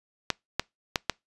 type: clicks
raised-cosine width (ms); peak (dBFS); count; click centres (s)
0.2; -6; 4; 0.303 / 0.596 / 0.958 / 1.097
effects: noise-tail reverb RT60 0.2 s tail -26 dB re dry + resampled to 24000 Hz